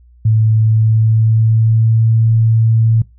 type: tone with pitch glide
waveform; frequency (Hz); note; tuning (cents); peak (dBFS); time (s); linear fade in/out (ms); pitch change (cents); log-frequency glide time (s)
sine; 110 to 112.7; A2 to A2; 0 to +42; -8; 0.25-3.02; 5; +42; 0.58-2.09
effects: noise-tail reverb RT60 0.2 s tail -21 dB re dry + added 60 Hz sine -42 dBFS peak until 3.18 s